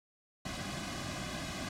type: noise with comb filter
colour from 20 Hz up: pink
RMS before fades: -39 dBFS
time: 0.45-1.69 s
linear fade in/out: 5 ms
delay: 2.2 ms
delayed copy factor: -0.9
effects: low-pass 7000 Hz 12 dB/octave